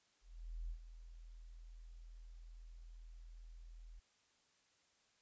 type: tone with ADSR envelope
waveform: sine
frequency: 41.2 Hz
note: E1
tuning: in tune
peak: -40 dBFS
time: 0.21-4 s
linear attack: 490 ms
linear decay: 77 ms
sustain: -12 dB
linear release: 13 ms
effects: white hiss -75 dBFS RMS until 5.21 s + resampled to 16000 Hz